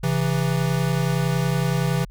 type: tone pair together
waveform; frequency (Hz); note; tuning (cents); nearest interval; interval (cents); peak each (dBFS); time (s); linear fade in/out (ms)
square; 134.08 / 164.81; C3 / E3; +43 / 0; major third; 357; -23; 0.03-2.05; 10
effects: added 42 Hz sine -38 dBFS peak until 2.1 s